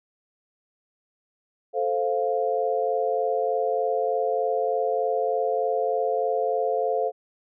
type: chord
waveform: sine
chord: F major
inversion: first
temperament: equal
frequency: 440 / 523.3 / 698.5 Hz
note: A4 / C5 / F5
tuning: 0 / 0 / 0 cents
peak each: -26 dBFS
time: 1.73-7.12 s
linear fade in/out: 50 ms
effects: none